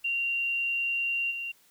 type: tone with level steps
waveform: sine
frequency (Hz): 2765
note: F7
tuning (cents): -18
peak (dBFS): -26 / -32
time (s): 0.04-1.52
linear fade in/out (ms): 10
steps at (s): 1.3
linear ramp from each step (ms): 20
effects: white hiss -62 dBFS RMS until 1.7 s